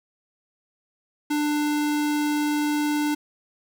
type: tone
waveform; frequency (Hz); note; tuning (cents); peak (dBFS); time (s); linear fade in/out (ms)
square; 296.9; D4; +19; -22; 1.3-3.15; 10
effects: 9-bit